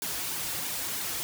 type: noise with flanger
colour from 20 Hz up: white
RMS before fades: -33 dBFS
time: 0.02-1.23 s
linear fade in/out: 0 ms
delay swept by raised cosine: 1.5 to 5.2 ms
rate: 3.1 Hz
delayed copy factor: -1
effects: none